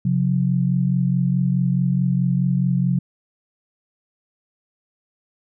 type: tone pair together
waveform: sine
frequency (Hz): 134.8 / 179.5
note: C#3 / F3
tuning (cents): -48 / +48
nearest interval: perfect fourth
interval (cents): 496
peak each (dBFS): -19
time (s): 0.05-2.99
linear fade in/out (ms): 5
effects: none